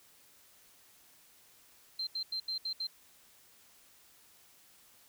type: tone bursts at uneven times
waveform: sine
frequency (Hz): 4138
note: C8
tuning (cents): -20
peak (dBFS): -33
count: 6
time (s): 1.99-2.07 / 2.15-2.23 / 2.32-2.4 / 2.48-2.58 / 2.65-2.73 / 2.8-2.87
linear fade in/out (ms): 5
effects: white hiss -62 dBFS RMS until 5.08 s